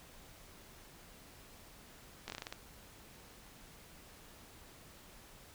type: slowing click train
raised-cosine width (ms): 0.2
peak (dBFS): -24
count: 8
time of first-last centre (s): 2.28-2.525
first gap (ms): 19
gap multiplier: 1.2
effects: pink hiss -57 dBFS RMS until 5.54 s